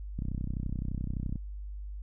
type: click train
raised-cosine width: 5 ms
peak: -22 dBFS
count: 38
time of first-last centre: 0.19-1.357 s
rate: 31.7 Hz
effects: added 50 Hz sine -37 dBFS peak until 2.02 s